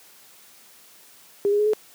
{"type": "tone with pitch steps", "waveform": "sine", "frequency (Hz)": [404.2, 412.2, 420.4, 428.7], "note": ["G#4", "G#4", "G#4", "A4"], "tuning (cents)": [-47, -13, 21, -45], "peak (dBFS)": -17, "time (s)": [1.45, 1.734], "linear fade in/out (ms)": 0, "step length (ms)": 71, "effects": ["white hiss -51 dBFS RMS until 1.94 s", "high-pass 150 Hz 12 dB/octave"]}